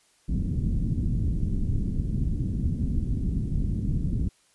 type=low-pass noise; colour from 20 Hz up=pink; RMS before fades=-26 dBFS; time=0.28-4.29 s; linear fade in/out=10 ms; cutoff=240 Hz; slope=24 dB/octave; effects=white hiss -63 dBFS RMS until 4.54 s + resampled to 24000 Hz